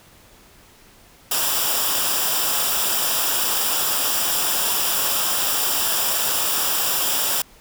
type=noise with comb filter; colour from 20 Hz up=white; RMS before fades=-21 dBFS; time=1.31-7.42 s; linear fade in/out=5 ms; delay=0.47 ms; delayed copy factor=-0.65; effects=pink hiss -50 dBFS RMS until 7.6 s